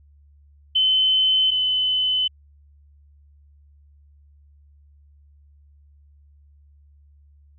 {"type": "tone pair in turn", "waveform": "sine", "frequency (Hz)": [3053, 3027], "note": ["G7", "F#7"], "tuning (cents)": [-46, 39], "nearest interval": "unison", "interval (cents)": 15, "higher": "first", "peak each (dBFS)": [-15, -18], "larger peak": "first", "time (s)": [[0.75, 1.51], [1.51, 2.28]], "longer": "second", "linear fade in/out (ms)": 10, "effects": ["added 72 Hz sine -50 dBFS peak until 7.58 s"]}